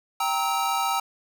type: chord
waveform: square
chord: E diminished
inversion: first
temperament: equal with one note detuned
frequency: 784 / 932.3 / 1295.1 Hz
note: G5 / Bb5 / E6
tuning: 0 / 0 / -31 cents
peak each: -28 dBFS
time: 0.2-1 s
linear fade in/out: 5 ms
effects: none